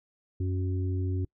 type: harmonic tone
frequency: 92.5 Hz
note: F#2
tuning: in tune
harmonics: 1 / 3 / 4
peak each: -27 / -37 / -39 dBFS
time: 0.4-1.25 s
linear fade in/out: 5 ms
effects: noise-tail reverb RT60 0.1 s tail -26 dB re dry